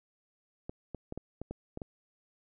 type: clicks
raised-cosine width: 2 ms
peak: -25 dBFS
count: 8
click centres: 0.695 / 0.947 / 1.124 / 1.176 / 1.416 / 1.51 / 1.774 / 1.818 s
effects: none